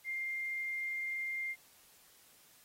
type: tone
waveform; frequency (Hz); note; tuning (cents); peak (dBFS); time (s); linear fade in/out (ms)
sine; 2107; C7; +12; -35; 0.04-1.56; 50
effects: white hiss -63 dBFS RMS until 2.64 s + AAC 48 kbps